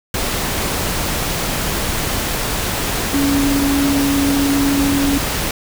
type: tone in noise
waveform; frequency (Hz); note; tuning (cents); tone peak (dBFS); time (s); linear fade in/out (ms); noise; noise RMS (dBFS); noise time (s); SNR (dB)
sine; 280; C#4; +18; -14; 3.14-5.18; 2; pink; -20; 0.14-5.51; +3
effects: none